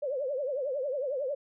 sine tone with vibrato, 546 Hz, C#5, 26 cents flat, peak -29 dBFS, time 0.02-1.35 s, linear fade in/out 10 ms, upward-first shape triangle, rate 11 Hz, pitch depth 190 cents each way, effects none

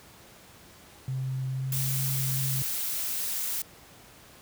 sine tone with pitch glide, 131.2 to 133.11 Hz, C3 to C3, +5 to +30 cents, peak -28 dBFS, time 1.08-2.62 s, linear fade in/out 0 ms, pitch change +25 cents, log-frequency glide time 1.51-1.75 s
blue noise, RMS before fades -31 dBFS, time 1.72-3.62 s, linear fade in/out 2 ms
effects pink hiss -52 dBFS RMS until 4.41 s + high-pass 60 Hz 12 dB/octave

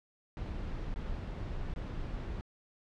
brown noise with dropouts, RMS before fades -38 dBFS, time 0.37-2.41 s, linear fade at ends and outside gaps 0 ms, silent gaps 0.941-0.96 / 1.738-1.761 s, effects low-pass 4000 Hz 12 dB/octave

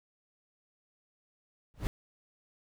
brown noise with exponential growth, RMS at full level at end -26 dBFS, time 1.74-1.87 s, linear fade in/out 0 ms, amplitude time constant 28 ms, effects none

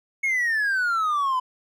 triangle exponential sweep, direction down, 2200 to 1000 Hz, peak -18 dBFS, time 0.23-1.4 s, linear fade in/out 10 ms, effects tanh soft clip ceiling -14 dBFS

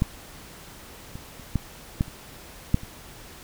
clicks, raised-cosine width 5 ms, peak -8 / -25 / -30 / -10 / -9 / -28 / -6 / -26 dBFS, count 8, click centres 0.021 / 1.155 / 1.397 / 1.557 / 2.009 / 2.081 / 2.744 / 2.834 s, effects pink hiss -45 dBFS RMS until 3.43 s

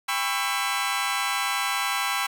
20% pulse chord, C# half-diminished seventh, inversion second, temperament just, 798.3 / 997.9 / 1108.7 / 1330.5 Hz, G5 / B5 / C#6 / E6, +31 / +18 / 0 / +16 cents, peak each -25 dBFS, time 0.08-2.27 s, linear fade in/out 10 ms, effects none

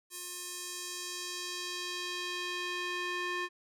square tone with band-pass filter sweep, 356.7 Hz, F4, 37 cents sharp, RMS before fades -38 dBFS, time 0.1-3.49 s, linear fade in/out 50 ms, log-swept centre 10000 to 1900 Hz, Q 1.1, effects none

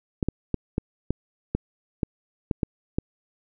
clicks, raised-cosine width 3 ms, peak -10 dBFS, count 10, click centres 0.228 / 0.286 / 0.543 / 0.781 / 1.106 / 1.55 / 2.032 / 2.512 / 2.632 / 2.985 s, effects none

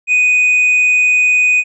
sine tone with tanh clipping, 2489 Hz, D#7, in tune, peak -9 dBFS, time 0.07-1.64 s, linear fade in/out 50 ms, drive 2 dB, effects resampled to 22050 Hz

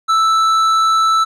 sine tone with tanh clipping, 1318.5 Hz, E6, in tune, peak -12 dBFS, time 0.08-1.25 s, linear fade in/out 20 ms, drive 10 dB, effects none

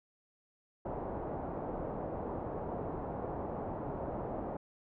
white low-pass noise, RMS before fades -39 dBFS, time 0.85-4.57 s, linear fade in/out 5 ms, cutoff 810 Hz, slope 24 dB/octave, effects none

